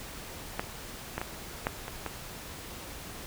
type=clicks; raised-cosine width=0.5 ms; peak=-14 / -16 / -18 / -12 / -22 / -18 dBFS; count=6; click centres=0.595 / 1.18 / 1.215 / 1.669 / 1.881 / 2.063 s; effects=pink hiss -43 dBFS RMS until 3.26 s